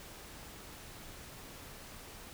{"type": "silence", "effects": ["pink hiss -50 dBFS RMS until 2.33 s"]}